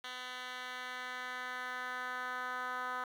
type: tone with band-pass filter sweep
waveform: 10% pulse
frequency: 251.6 Hz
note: B3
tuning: 32 cents sharp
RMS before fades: -41 dBFS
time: 0.04-3.04 s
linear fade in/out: 2 ms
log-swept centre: 2700 to 1300 Hz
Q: 2
effects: 10-bit